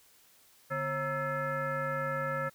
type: tone with frequency modulation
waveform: sine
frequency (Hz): 932.3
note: A#5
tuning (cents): 0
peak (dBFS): -30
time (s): 0.7-2.5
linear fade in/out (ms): 20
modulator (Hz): 393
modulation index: 2.1
effects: white hiss -62 dBFS RMS until 2.54 s